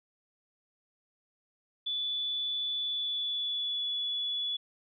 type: tone with pitch glide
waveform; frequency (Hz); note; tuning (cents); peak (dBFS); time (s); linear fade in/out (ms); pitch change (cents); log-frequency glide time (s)
sine; 3466 to 3418; A7 to G#7; -27 to +49; -30; 1.86-4.57; 10; -24; 2.74-3.88
effects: none